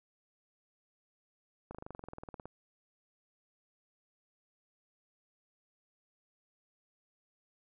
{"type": "slowing click train", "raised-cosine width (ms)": 1, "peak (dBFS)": -30, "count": 17, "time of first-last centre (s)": [1.71, 2.456], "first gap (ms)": 37, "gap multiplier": 1.03, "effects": []}